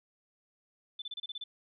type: tone bursts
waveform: sine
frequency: 3520 Hz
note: A7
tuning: in tune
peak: -37 dBFS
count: 8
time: 0.99-1.44 s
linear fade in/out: 5 ms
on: 30 ms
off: 30 ms
effects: none